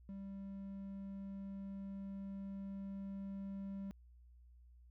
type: tone with level ramp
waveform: triangle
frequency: 196 Hz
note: G3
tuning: in tune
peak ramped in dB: -43 to -40 dBFS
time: 0.09-3.91 s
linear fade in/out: 0 ms
effects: added 60 Hz sine -59 dBFS peak until 4.9 s